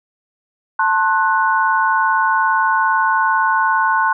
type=chord; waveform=sine; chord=F# diminished; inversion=first; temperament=just; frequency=888 / 1065.6 / 1480 Hz; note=A5 / C6 / F#6; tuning=+16 / +31 / 0 cents; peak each=-17 dBFS; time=0.79-4.13 s; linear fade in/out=5 ms; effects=none